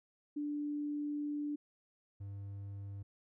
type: tone pair in turn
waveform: sine / triangle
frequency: 293.7 / 99.67 Hz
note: D4 / G2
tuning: 0 / +29 cents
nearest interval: octave + perfect fifth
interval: 1871 cents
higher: first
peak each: -35 / -40 dBFS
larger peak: first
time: 0.36-1.56 / 2.2-3.03 s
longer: first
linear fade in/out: 10 ms
effects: none